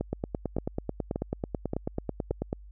two click trains, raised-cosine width 2 ms, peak -16 / -16 dBFS, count 5 / 23, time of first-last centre 0.01-2.309 / 0.13-2.529 s, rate 1.74 / 9.17 Hz, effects added 50 Hz sine -45 dBFS peak until 2.71 s

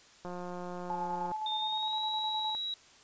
click train, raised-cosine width 1 ms, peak -28 dBFS, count 191, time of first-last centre 0.25-1.317 s, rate 178 Hz
sine tone with tremolo, 864 Hz, A5, 32 cents flat, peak -32 dBFS, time 0.9-2.55 s, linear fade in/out 0 ms, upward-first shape square, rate 9.7 Hz, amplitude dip 35%
sine tone with pitch glide, 3634 to 3872 Hz, A#7 to B7, -45 to -35 cents, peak -33 dBFS, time 1.46-2.74 s, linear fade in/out 2 ms, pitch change +110 cents, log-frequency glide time 1.57-2 s
effects white hiss -58 dBFS RMS until 3.03 s + resampled to 16000 Hz

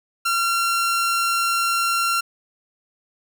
sawtooth tone, 1370 Hz, F6, 34 cents flat, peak -15 dBFS, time 0.25-2.21 s, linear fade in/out 10 ms, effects none

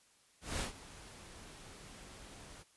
pink noise with ADSR envelope, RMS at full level -36 dBFS, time 0.41-2.64 s, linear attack 190 ms, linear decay 120 ms, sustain -17 dB, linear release 28 ms, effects white hiss -68 dBFS RMS until 2.76 s + resampled to 24000 Hz

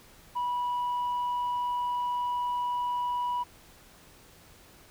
sine tone, 978 Hz, B5, 17 cents flat, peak -25 dBFS, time 0.35-3.44 s, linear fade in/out 20 ms, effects tanh soft clip ceiling -26 dBFS + pink hiss -55 dBFS RMS until 4.9 s

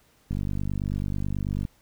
click train, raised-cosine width 5 ms, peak -17 dBFS, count 67, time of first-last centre 0.31-1.651 s, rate 49.2 Hz, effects pink hiss -62 dBFS RMS until 1.81 s

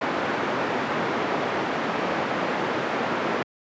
pink band-pass noise, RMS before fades -26 dBFS, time 0.01-3.43 s, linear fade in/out 5 ms, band 260 to 1800 Hz, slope 12 dB/octave, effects high-pass 100 Hz 12 dB/octave + resampled to 16000 Hz

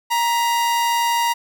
45% pulse tone pair together, 939.6 / 1991 Hz, A#5 / B6, +13 / +14 cents, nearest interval octave + minor second, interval 1301 cents, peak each -17 / -28 dBFS, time 0.1-1.34 s, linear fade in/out 20 ms, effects none

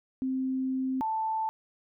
sine tone pair in turn, 261.6 / 882 Hz, C4 / A5, 0 / +4 cents, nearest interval octave + major sixth, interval 2104 cents, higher second, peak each -27 dBFS, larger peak neither, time 0.22-1.01 / 1.01-1.49 s, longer first, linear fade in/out 0 ms, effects none

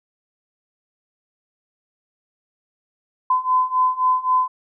sine beating tone pair, 1016 / 1019.8 Hz, B5 / C6, +49 / -45 cents, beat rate 3.8 Hz, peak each -20 / -18 dBFS, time 3.3-4.48 s, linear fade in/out 5 ms, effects none

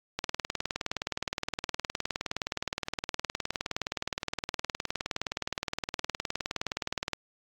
click train, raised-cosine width 0.2 ms, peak -13 dBFS, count 135, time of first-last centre 0.19-7.133 s, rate 19.3 Hz, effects AAC 64 kbps

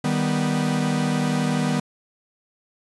45% pulse chord, Eb augmented, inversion none, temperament equal, 155.56 / 196 / 246.9 Hz, Eb3 / G3 / B3, 0 / 0 / 0 cents, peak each -24 / -26 / -24 dBFS, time 0.04-1.8 s, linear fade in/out 5 ms, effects resampled to 24000 Hz + 9-bit

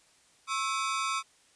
sawtooth ring-modulated tone, 1200 Hz, D6, 37 cents sharp, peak -22 dBFS, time 0.47-1.23 s, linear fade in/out 50 ms, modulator 115 Hz, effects white hiss -63 dBFS RMS until 1.55 s + resampled to 22050 Hz

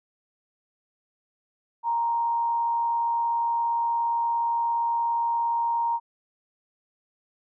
sine tone with frequency modulation, 932.3 Hz, A#5, in tune, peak -22 dBFS, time 1.83-6 s, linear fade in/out 50 ms, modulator 112 Hz, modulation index 0.22, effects none

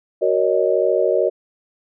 sine chord, D# minor seventh, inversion first, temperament just, 373.4 / 466.7 / 560 / 622.3 Hz, F#4 / A#4 / C#5 / D#5, +16 / +2 / +18 / 0 cents, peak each -20 dBFS, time 0.21-1.3 s, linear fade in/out 20 ms, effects none

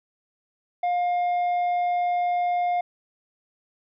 sine tone with tanh clipping, 709 Hz, F5, 26 cents sharp, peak -22 dBFS, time 0.83-2.81 s, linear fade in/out 5 ms, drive 5 dB, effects none

